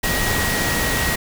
sine tone in noise, 1900 Hz, A#6, 33 cents sharp, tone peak -24 dBFS, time 0.03-1.16 s, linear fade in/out 10 ms, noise pink, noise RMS -21 dBFS, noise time 0.03-1.16 s, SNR -6 dB, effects none

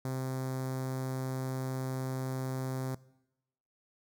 sawtooth tone with notch filter, 130.8 Hz, C3, in tune, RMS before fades -35 dBFS, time 0.05-2.95 s, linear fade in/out 2 ms, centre 2800 Hz, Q 0.7, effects noise-tail reverb RT60 0.9 s tail -21 dB re dry

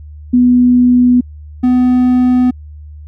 sine / triangle tone pair in turn, 246.9 / 250.5 Hz, B3 / B3, 0 / +25 cents, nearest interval unison, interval 25 cents, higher second, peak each -5 dBFS, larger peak neither, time 0.33-1.21 / 1.63-2.51 s, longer neither, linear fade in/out 10 ms, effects added 75 Hz sine -29 dBFS peak until 3.07 s

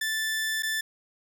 sawtooth tone with dropouts, 1760 Hz, A6, in tune, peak -23 dBFS, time 0.01-0.81 s, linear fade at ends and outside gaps 5 ms, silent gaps 0.624-0.631 s, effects none

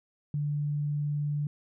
sine tone, 146.83 Hz, D3, in tune, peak -27 dBFS, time 0.34-1.47 s, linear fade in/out 2 ms, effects none

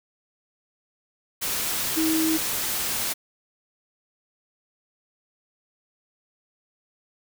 sine tone in noise, 319.5 Hz, D#4, 46 cents sharp, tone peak -21 dBFS, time 1.96-2.38 s, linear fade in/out 20 ms, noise white, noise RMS -27 dBFS, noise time 1.41-3.14 s, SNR +3 dB, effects none

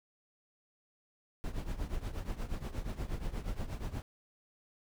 brown noise with tremolo, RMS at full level -34 dBFS, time 1.44-4.02 s, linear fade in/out 0 ms, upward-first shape triangle, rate 8.4 Hz, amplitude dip 85%, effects none

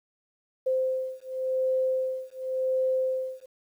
sine beating tone pair, 519 / 519.91 Hz, C5 / C5, -14 / -11 cents, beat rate 0.91 Hz, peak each -28 dBFS, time 0.66-3.46 s, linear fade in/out 10 ms, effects 10-bit

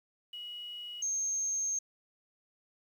sine tone pair in turn, 2913 / 6405 Hz, F#7 / G8, -28 / +36 cents, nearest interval octave + major second, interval 1364 cents, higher second, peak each -40 / -30 dBFS, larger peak second, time 0.33-1.02 / 1.02-1.79 s, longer second, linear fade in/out 5 ms, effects 10-bit

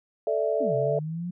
sine chord, A suspended fourth, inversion none, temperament just, 440 / 586.7 / 660 Hz, A4 / D5 / E5, 0 / -2 / +2 cents, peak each -27 dBFS, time 0.27-0.99 s, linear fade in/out 2 ms
sine exponential two-way sweep, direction down then up, 311.1 to 130.81 to 180.6 Hz, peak -29 dBFS, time 0.6-1.31 s, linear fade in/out 10 ms, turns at 0.75 s
effects none

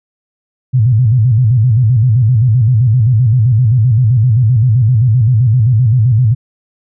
sine tone with vibrato, 117.6 Hz, A#2, 16 cents sharp, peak -6 dBFS, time 0.73-6.35 s, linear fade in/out 20 ms, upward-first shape square, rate 7.7 Hz, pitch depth 150 cents each way, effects none

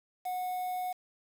triangle tone with quantisation, 732 Hz, F#5, 19 cents flat, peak -30 dBFS, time 0.25-0.93 s, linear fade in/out 10 ms, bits 8, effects none

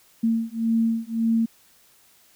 sine beating tone pair, 226.3 / 228.1 Hz, A3 / A#3, +49 / -37 cents, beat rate 1.8 Hz, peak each -23 dBFS, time 0.23-1.46 s, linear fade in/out 10 ms, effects white hiss -57 dBFS RMS until 2.35 s

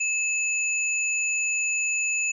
sine tone pair together, 2596 / 6935 Hz, E7 / A8, -27 / -26 cents, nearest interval octave + perfect fourth, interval 1701 cents, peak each -24 / -28 dBFS, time 0-2.32 s, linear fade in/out 10 ms, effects none

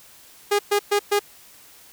sawtooth tone bursts, 409.2 Hz, G#4, 26 cents flat, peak -13 dBFS, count 4, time 0.51-1.194 s, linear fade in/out 10 ms, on 81 ms, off 120 ms, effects white hiss -49 dBFS RMS until 1.92 s

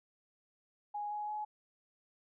sine tone with pitch steps, 829 / 837.2 / 845.4 Hz, G#5 / G#5 / G#5, -3 / +14 / +31 cents, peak -36 dBFS, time 0.94-1.45 s, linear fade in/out 10 ms, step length 170 ms, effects none

